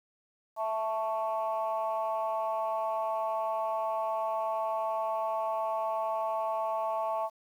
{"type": "chord", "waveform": "sine", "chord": "A major", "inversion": "second", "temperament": "equal", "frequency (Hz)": [659.3, 880, 1108.7], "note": ["E5", "A5", "C#6"], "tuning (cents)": [0, 0, 0], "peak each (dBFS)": [-31, -32, -35], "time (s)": [0.56, 7.3], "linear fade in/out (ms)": 50, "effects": ["tanh soft clip ceiling -22 dBFS", "10-bit"]}